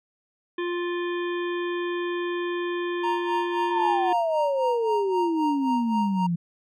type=harmonic tone; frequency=350 Hz; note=F4; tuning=4 cents sharp; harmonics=1 / 3 / 5 / 7 / 9 / 10; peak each=-26 / -35 / -36 / -42 / -44 / -47 dBFS; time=0.58-4.13 s; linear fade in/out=5 ms
type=tone with tremolo; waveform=triangle; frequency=932.3 Hz; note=A#5; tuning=in tune; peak=-21 dBFS; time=3.03-6.27 s; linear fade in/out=10 ms; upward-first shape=sine; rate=3.8 Hz; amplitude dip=80%
type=exponential sweep; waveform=sine; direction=down; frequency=950 to 166.8 Hz; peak=-22 dBFS; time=3.7-6.36 s; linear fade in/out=10 ms
effects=none

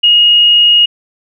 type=tone; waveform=sine; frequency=2872 Hz; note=F7; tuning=48 cents sharp; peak=-4 dBFS; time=0.03-0.86 s; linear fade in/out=10 ms; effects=none

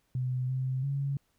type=tone with pitch steps; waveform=sine; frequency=127.2 / 130.3 / 139.2 Hz; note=C3 / C3 / C#3; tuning=-48 / -7 / +8 cents; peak=-28 dBFS; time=0.15-1.17 s; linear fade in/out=2 ms; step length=340 ms; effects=pink hiss -73 dBFS RMS until 1.38 s

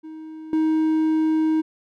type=tone with level steps; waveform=triangle; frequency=315.2 Hz; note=D#4; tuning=23 cents sharp; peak=-32 / -15 dBFS; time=0.03-1.62 s; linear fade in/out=20 ms; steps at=0.53 s; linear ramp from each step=2 ms; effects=none

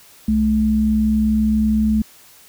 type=tone pair together; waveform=sine; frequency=64.48 / 216.5 Hz; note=C2 / A3; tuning=-25 / -28 cents; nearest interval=octave + major sixth; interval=2097 cents; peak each=-22 / -14 dBFS; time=0.28-2.02 s; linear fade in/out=5 ms; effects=white hiss -47 dBFS RMS until 2.48 s

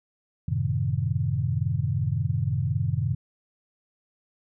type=chord; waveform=sine; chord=F# diminished seventh; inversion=none; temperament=equal with one note detuned; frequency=92.5 / 110 / 131.95 / 155.56 Hz; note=F#2 / A2 / C3 / Eb3; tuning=0 / 0 / +15 / 0 cents; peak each=-29 / -28 / -27 / -30 dBFS; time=0.48-3.15 s; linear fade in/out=5 ms; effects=none

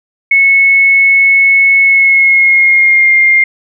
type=tone with pitch glide; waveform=sine; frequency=2198 to 2115 Hz; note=C#7 to C7; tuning=-15 to +18 cents; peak=-4 dBFS; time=0.31-3.44 s; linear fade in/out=5 ms; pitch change=-67 cents; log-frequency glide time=1.82-3.13 s; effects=none

